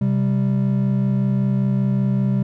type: tone pair together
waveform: triangle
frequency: 130.81 / 195.99 Hz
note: C3 / G3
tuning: 0 / 0 cents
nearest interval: perfect fifth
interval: 700 cents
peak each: -17 dBFS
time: 0.01-2.43 s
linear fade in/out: 5 ms
effects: none